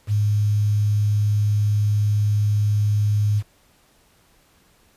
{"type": "tone with quantisation", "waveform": "sine", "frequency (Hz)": 104.3, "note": "G#2", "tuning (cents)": 8, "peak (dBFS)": -16, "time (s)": [0.07, 3.43], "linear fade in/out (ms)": 50, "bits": 7, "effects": ["pink hiss -58 dBFS RMS until 4.96 s", "resampled to 32000 Hz"]}